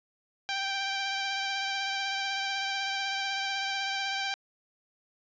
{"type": "tone with vibrato", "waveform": "10% pulse", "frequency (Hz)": 784, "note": "G5", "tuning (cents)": 0, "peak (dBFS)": -21, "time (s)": [0.49, 4.34], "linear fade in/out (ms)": 0, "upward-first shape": "triangle", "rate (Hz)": 16, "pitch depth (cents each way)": 25, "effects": ["resampled to 16000 Hz"]}